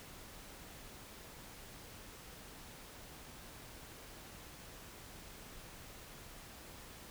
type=silence; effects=pink hiss -53 dBFS RMS until 7.1 s